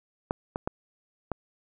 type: clicks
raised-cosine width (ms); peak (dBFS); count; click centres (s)
1; -12 / -16 / -14 / -15; 4; 0.309 / 0.559 / 0.675 / 1.317
effects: none